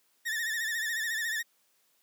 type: tone with vibrato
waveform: 40% pulse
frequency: 1805 Hz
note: A6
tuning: 44 cents sharp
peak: -29 dBFS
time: 0.25-1.43 s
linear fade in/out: 20 ms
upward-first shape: sine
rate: 14 Hz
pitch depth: 80 cents each way
effects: white hiss -70 dBFS RMS until 2.02 s + high-pass 200 Hz 12 dB/octave